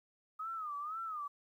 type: tone with vibrato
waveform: sine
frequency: 1244.5 Hz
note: D#6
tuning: in tune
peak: -38 dBFS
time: 0.39-1.28 s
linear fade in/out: 10 ms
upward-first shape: sine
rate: 2 Hz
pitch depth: 140 cents each way
effects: 12-bit